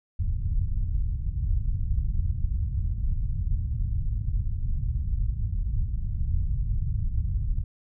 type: low-pass noise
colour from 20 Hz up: pink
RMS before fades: -26 dBFS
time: 0.19-7.64 s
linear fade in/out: 5 ms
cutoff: 110 Hz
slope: 24 dB/octave
effects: none